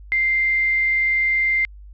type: tone with quantisation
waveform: sine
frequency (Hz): 2093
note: C7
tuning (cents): 0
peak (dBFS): -16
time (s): 0.12-1.65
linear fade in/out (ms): 0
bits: 7
effects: added 50 Hz sine -38 dBFS peak until 1.93 s + resampled to 11025 Hz